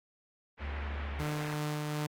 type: low-pass noise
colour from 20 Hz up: white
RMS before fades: -45 dBFS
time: 0.57-1.58 s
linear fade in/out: 50 ms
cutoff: 2300 Hz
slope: 24 dB/octave
type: tone with vibrato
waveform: triangle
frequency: 71.9 Hz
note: D2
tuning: 36 cents flat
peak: -33 dBFS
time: 0.59-1.26 s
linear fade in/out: 50 ms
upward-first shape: triangle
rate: 13 Hz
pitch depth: 20 cents each way
type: tone with tremolo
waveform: sawtooth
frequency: 150 Hz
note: D3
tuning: 37 cents sharp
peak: -28 dBFS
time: 1.19-2.07 s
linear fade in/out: 10 ms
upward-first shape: triangle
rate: 2.7 Hz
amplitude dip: 25%
effects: AAC 48 kbps